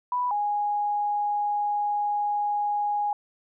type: tone pair in turn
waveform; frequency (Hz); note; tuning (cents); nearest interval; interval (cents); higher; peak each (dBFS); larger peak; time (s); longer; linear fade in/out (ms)
sine; 987.8 / 826.6; B5 / G#5; 0 / -8; minor third; 308; first; -23; neither; 0.12-0.31 / 0.31-3.13; second; 2
effects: none